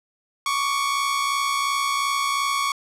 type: tone pair together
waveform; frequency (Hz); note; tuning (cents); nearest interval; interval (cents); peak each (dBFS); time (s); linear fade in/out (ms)
sawtooth; 1112 / 1174.8; C#6 / D6; +5 / 0; minor second; 95; -18 / -25; 0.46-2.72; 2
effects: low-pass 11000 Hz 12 dB/octave